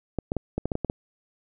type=clicks; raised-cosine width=2 ms; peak=-13 dBFS; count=9; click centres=0.187 / 0.319 / 0.367 / 0.58 / 0.656 / 0.718 / 0.754 / 0.847 / 0.899 s; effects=none